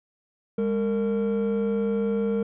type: tone pair together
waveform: triangle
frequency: 204.4 / 458.9 Hz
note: G#3 / A#4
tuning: -27 / -27 cents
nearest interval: octave + major second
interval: 1400 cents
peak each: -22 dBFS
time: 0.58-2.43 s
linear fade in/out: 5 ms
effects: tanh soft clip ceiling -16 dBFS + resampled to 8000 Hz